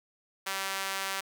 sawtooth tone with high-pass filter, 193.6 Hz, G3, 21 cents flat, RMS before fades -34 dBFS, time 0.46-1.21 s, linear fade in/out 10 ms, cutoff 1200 Hz, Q 0.79, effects none

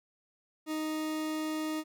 40% pulse tone, 311.1 Hz, D#4, in tune, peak -31 dBFS, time 0.66-1.84 s, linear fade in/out 50 ms, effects none

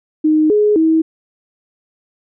sine tone with pitch steps, 309.4 / 419.4 / 320.8 Hz, D#4 / G#4 / E4, -10 / +17 / -47 cents, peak -9 dBFS, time 0.24-1.02 s, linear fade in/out 10 ms, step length 260 ms, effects none

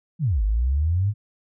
sine exponential two-way sweep, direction down then up, 180.7 to 49 to 108.7 Hz, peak -18 dBFS, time 0.19-1.14 s, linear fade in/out 50 ms, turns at 0.43 s, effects none

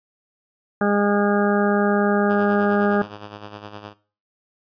harmonic tone, 204.1 Hz, G#3, 30 cents flat, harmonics 1 / 2 / 3 / 4 / 6 / 7 / 8, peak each -20 / -23 / -25 / -26 / -28 / -28 / -29 dBFS, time 0.81-3.02 s, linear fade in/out 2 ms
5% pulse tone with tremolo, 103.83 Hz, G#2, in tune, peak -22 dBFS, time 2.29-3.94 s, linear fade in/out 20 ms, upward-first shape sine, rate 9.7 Hz, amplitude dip 65%
effects noise-tail reverb RT60 0.4 s tail -18 dB re dry + resampled to 11025 Hz

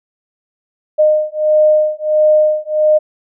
sine beating tone pair, 612 / 613.5 Hz, D#5 / D#5, -29 / -25 cents, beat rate 1.5 Hz, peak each -12 dBFS, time 0.98-2.99 s, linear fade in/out 20 ms, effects none

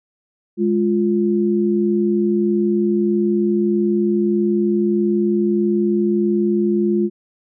sine tone pair together, 207.6 / 349.2 Hz, G#3 / F4, 0 / 0 cents, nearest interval major sixth, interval 900 cents, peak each -17 dBFS, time 0.57-7.1 s, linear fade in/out 50 ms, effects none

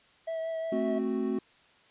triangle tone with vibrato, 651 Hz, E5, 22 cents flat, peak -29 dBFS, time 0.27-0.99 s, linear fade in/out 10 ms, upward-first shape triangle, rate 5.6 Hz, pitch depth 18 cents each way
triangle chord, F# diminished, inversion first, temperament equal with one note detuned, 220 / 263.1 / 370 Hz, A3 / C4 / F#4, 0 / +10 / 0 cents, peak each -30 dBFS, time 0.72-1.39 s, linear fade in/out 5 ms
effects white hiss -61 dBFS RMS until 1.9 s + resampled to 8000 Hz

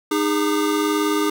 square tone cluster, 307.3 / 408.6 / 1207 Hz, D#4 / G#4 / D6, -21 / -28 / +47 cents, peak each -21 / -23 / -28 dBFS, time 0.11-1.3 s, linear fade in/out 5 ms, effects none

